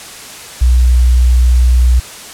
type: tone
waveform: sine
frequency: 61.7 Hz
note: B1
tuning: 1 cent flat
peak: -5 dBFS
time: 0.61-2 s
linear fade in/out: 10 ms
effects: white hiss -30 dBFS RMS until 2.33 s + low-pass 10000 Hz 12 dB/octave